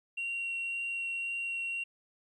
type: tone with vibrato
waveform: sine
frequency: 2748 Hz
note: F7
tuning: 29 cents flat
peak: -31 dBFS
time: 0.17-1.84 s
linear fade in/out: 10 ms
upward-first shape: triangle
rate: 1.9 Hz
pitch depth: 8 cents each way
effects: tanh soft clip ceiling -30 dBFS + 12-bit